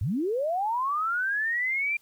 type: linear sweep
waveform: sine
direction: up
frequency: 77.78 to 2395 Hz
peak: -24 dBFS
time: 0.01-1.97 s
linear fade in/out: 5 ms
effects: white hiss -63 dBFS RMS until 2.01 s + MP3 96 kbps